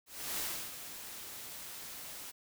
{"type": "noise with ADSR envelope", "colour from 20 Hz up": "white", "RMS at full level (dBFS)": -36, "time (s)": [0.06, 2.32], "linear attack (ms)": 330, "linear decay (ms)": 320, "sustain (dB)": -10, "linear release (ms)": 22, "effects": []}